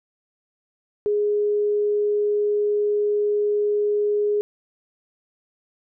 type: tone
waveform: sine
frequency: 415.3 Hz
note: G#4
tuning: in tune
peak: -18 dBFS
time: 1.06-4.41 s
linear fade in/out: 0 ms
effects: none